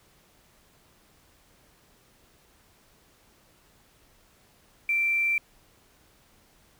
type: tone with quantisation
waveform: sine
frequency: 2349 Hz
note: D7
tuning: in tune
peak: -22 dBFS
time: 4.89-5.38 s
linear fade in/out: 2 ms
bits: 8
effects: pink hiss -61 dBFS RMS until 6.79 s